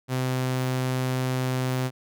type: tone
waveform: sawtooth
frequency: 128.7 Hz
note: C3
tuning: 28 cents flat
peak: -20 dBFS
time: 0.08-1.91 s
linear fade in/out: 50 ms
effects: none